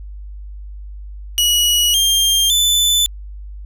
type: tone with pitch steps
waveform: sawtooth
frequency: 2915 / 3197 / 3507 Hz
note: F#7 / G7 / A7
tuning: -26 / +33 / -6 cents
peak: -9 dBFS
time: 1.38-3.06 s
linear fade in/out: 0 ms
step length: 560 ms
effects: added 50 Hz sine -29 dBFS peak until 3.65 s